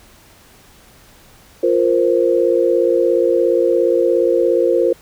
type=chord; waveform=sine; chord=F suspended fourth; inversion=none; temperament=equal; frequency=349.2 / 466.2 / 523.3 Hz; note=F4 / Bb4 / C5; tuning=0 / 0 / 0 cents; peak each=-16 dBFS; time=1.63-4.93 s; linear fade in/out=5 ms; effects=pink hiss -47 dBFS RMS until 5.01 s